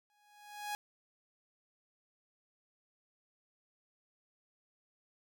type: tone with exponential growth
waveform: sawtooth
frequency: 830.6 Hz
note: G#5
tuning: in tune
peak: -31 dBFS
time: 0.1-0.75 s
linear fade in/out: 0 ms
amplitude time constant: 140 ms
effects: none